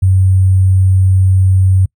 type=tone with sample-and-hold; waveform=sine; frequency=94.2 Hz; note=F#2; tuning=32 cents sharp; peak=-6 dBFS; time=0.02-1.86 s; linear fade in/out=10 ms; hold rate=8820 Hz; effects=noise-tail reverb RT60 0.1 s tail -26 dB re dry